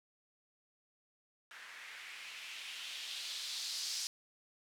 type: noise with low-pass filter sweep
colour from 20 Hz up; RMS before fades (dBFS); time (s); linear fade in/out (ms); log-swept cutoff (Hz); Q
violet; -44; 1.51-4.07; 0; 1700 to 5200; 2.3
effects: none